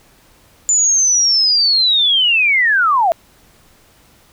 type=linear sweep; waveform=sine; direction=down; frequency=7100 to 634 Hz; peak=-10 dBFS; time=0.69-3.12 s; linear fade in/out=0 ms; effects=pink hiss -50 dBFS RMS until 4.32 s